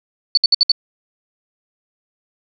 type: tone bursts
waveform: sine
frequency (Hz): 4478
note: C#8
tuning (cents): +17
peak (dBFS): -8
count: 5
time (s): 0.35-0.718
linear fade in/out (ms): 2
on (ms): 24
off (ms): 62
effects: none